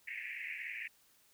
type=band-pass noise; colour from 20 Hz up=pink; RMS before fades=-43 dBFS; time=0.07-0.88 s; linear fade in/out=10 ms; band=1800 to 2600 Hz; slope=96 dB/octave; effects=white hiss -68 dBFS RMS until 1.33 s